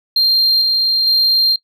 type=tone with tremolo; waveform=sine; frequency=4186 Hz; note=C8; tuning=in tune; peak=-7 dBFS; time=0.16-1.56 s; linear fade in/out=5 ms; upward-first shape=square; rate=1.1 Hz; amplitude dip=30%; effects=noise-tail reverb RT60 0.1 s tail -20 dB re dry + tanh soft clip ceiling -9 dBFS